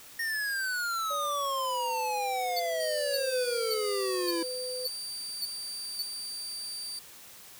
square exponential sweep, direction down, 1856 to 329.6 Hz, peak -30 dBFS, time 0.19-4.43 s, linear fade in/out 5 ms
sine tone with pitch glide, 573 to 504.6 Hz, D5 to B4, -43 to +37 cents, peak -35 dBFS, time 1.1-4.87 s, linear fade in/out 10 ms, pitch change -220 cents, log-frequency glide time 1.36-1.85 s
square tone bursts, 4498 Hz, C#8, 24 cents sharp, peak -30 dBFS, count 7, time 2.56-6.027 s, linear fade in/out 10 ms, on 41 ms, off 530 ms
30% pulse tone, 4645 Hz, D8, 20 cents flat, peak -33 dBFS, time 2.8-6.99 s, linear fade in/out 2 ms
effects white hiss -50 dBFS RMS until 7.59 s

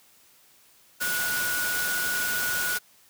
sine tone in noise, 1461 Hz, F#6, 22 cents flat, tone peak -27 dBFS, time 1-2.79 s, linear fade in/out 20 ms, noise white, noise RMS -30 dBFS, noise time 1-2.79 s, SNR 0 dB, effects white hiss -58 dBFS RMS until 3.09 s + high-pass 60 Hz 12 dB/octave

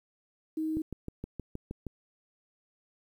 sine tone, 315 Hz, D#4, 21 cents sharp, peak -29 dBFS, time 0.57-0.82 s, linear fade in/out 5 ms
click train, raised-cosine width 3 ms, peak -24 dBFS, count 8, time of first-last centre 0.77-1.867 s, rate 6.38 Hz
effects 10-bit

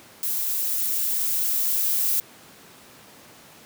violet noise with level ramp, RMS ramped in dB -26 to -22 dBFS, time 0.23-2.2 s, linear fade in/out 0 ms, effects pink hiss -48 dBFS RMS until 3.65 s + high-pass 150 Hz 12 dB/octave

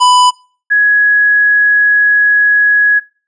square / sine tone pair in turn, 995 / 1673.4 Hz, B5 / G#6, +13 / +13 cents, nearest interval major sixth, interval 900 cents, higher second, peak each -6 dBFS, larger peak neither, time 0-0.31 / 0.7-3 s, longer second, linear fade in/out 20 ms, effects noise-tail reverb RT60 0.4 s tail -24 dB re dry + resampled to 22050 Hz

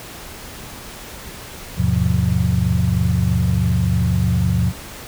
sine tone cluster, 80.5 / 103.7 / 126.7 / 176.2 Hz, E2 / G#2 / B2 / F3, -41 / -2 / +45 / +16 cents, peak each -20 dBFS, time 1.76-4.73 s, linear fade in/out 50 ms, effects pink hiss -35 dBFS RMS until 5.07 s

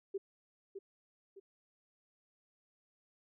sine tone with echo, 392 Hz, G4, in tune, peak -34 dBFS, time 0.14-0.18 s, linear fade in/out 10 ms, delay 610 ms, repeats 2, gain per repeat -8 dB, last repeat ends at 1.4 s, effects none

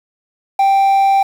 triangle tone with quantisation, 784 Hz, G5, in tune, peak -7 dBFS, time 0.59-1.23 s, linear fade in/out 5 ms, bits 6, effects none

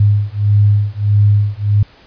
sine beating tone pair, 102.3 / 103.9 Hz, G#2 / G#2, -26 / +1 cents, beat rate 1.6 Hz, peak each -12 dBFS, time 0-1.83 s, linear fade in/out 5 ms, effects pink hiss -45 dBFS RMS until 2.06 s + resampled to 11025 Hz

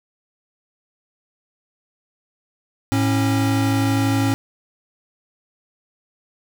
square tone pair together, 108.74 / 274 Hz, A2 / C#4, -20 / -20 cents, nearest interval octave + major third, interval 1600 cents, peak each -20 dBFS, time 2.92-4.34 s, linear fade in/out 0 ms, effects none

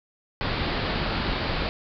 pink low-pass noise, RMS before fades -27 dBFS, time 0.41-1.69 s, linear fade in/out 0 ms, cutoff 4800 Hz, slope 96 dB/octave, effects none

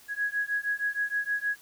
sine beating tone pair, 1661.2 / 1667.6 Hz, G#6 / G#6, 0 / +7 cents, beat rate 6.4 Hz, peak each -30 dBFS, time 0.08-1.57 s, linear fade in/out 50 ms, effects white hiss -55 dBFS RMS until 1.61 s

